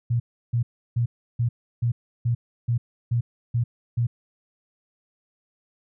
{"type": "tone bursts", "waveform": "sine", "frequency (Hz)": 118.7, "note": "A#2", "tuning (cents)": 32, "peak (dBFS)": -19, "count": 10, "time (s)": [0.1, 4.07], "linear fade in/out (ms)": 10, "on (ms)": 100, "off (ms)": 330, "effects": []}